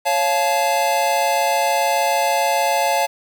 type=chord; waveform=square; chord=Db augmented; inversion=none; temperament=just; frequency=554.4 / 693 / 866.2 Hz; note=Db5 / F5 / A5; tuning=0 / -14 / -27 cents; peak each=-23 / -21 / -20 dBFS; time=0.05-3.07 s; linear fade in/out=20 ms; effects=8-bit